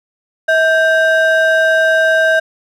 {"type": "ring-modulated tone", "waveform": "triangle", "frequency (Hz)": 1108.7, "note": "C#6", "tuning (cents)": 0, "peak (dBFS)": -4, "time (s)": [0.48, 2.4], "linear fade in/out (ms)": 10, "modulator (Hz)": 465, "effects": []}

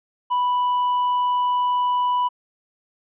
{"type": "tone", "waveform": "triangle", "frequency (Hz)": 987.8, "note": "B5", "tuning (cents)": 0, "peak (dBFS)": -16, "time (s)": [0.3, 2.29], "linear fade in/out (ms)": 20, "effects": ["resampled to 8000 Hz"]}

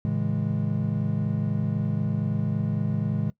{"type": "chord", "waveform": "triangle", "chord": "A major seventh", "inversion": "none", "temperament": "equal with one note detuned", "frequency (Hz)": [110, 138.59, 162.45, 207.7], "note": ["A2", "C#3", "E3", "G#3"], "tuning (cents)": [0, 0, -25, 0], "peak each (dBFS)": -27, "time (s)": [0.05, 3.3], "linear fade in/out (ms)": 0, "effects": ["noise-tail reverb RT60 0.1 s tail -20 dB re dry"]}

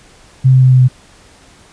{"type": "tone with pitch steps", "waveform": "sine", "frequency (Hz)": [130.81, 129.98, 129.16, 128.34, 127.53], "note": ["C3", "C3", "C3", "C3", "C3"], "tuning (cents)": [0, -11, -22, -33, -44], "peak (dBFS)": -4, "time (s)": [0.44, 0.885], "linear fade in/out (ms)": 20, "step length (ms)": 89, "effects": ["pink hiss -44 dBFS RMS until 1.72 s", "resampled to 22050 Hz"]}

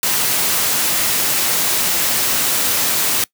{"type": "noise", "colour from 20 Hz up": "white", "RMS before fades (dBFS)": -17, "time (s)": [0.03, 3.24], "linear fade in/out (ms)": 2, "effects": ["noise-tail reverb RT60 0.1 s tail -22 dB re dry", "high-pass 100 Hz 12 dB/octave"]}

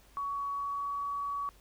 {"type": "tone with pitch glide", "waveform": "sine", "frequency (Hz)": [1124, 1132.5], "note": ["C#6", "C#6"], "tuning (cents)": [24, 37], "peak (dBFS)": -32, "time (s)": [0.17, 1.49], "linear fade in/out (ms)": 0, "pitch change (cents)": 13, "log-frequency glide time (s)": [0.45, 1.05], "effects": ["added 50 Hz sine -60 dBFS peak until 1.6 s", "pink hiss -62 dBFS RMS until 1.6 s"]}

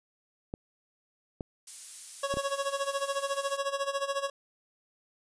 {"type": "clicks", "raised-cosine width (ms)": 2, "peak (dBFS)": -22, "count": 4, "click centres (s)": [0.539, 1.408, 2.34, 2.371]}
{"type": "noise", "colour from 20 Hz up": "violet", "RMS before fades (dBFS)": -38, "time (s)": [1.67, 3.57], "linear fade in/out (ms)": 5}
{"type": "tone with tremolo", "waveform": "25% pulse", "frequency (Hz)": 554.4, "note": "C#5", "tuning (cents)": 0, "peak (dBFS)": -23, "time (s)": [2.23, 4.3], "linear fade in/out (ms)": 5, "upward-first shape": "sine", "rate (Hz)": 14, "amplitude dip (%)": 80}
{"effects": ["resampled to 22050 Hz"]}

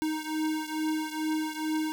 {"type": "beating tone pair", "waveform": "square", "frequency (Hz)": [311.1, 313.4], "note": ["D#4", "D#4"], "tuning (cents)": [0, 13], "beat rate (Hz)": 2.3, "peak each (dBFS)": [-31, -34], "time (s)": [0.02, 1.92], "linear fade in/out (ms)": 0, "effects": []}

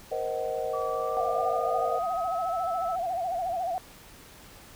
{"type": "chord", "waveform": "sine", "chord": "C half-diminished seventh", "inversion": "third", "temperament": "just", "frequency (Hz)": [470.9, 523.3, 627.9, 753.5], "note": ["Bb4", "C5", "Eb5", "Gb5"], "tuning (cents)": [18, 0, 16, 31], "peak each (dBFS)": [-33, -33, -33, -35], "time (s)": [0.11, 1.99], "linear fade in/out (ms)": 10}
{"type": "tone with pitch glide", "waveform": "sine", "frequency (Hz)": [1151, 1307], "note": ["D6", "E6"], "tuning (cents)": [-35, -15], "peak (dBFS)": -33, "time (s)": [0.73, 2.96], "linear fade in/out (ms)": 10, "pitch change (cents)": 220, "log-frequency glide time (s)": [0.85, 2.6]}
{"type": "tone with vibrato", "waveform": "sine", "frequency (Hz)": 714, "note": "F5", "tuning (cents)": 38, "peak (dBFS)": -27, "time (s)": [1.17, 3.78], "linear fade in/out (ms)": 0, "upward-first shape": "sine", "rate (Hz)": 14, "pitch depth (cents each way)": 110}
{"effects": ["pink hiss -50 dBFS RMS until 4.75 s"]}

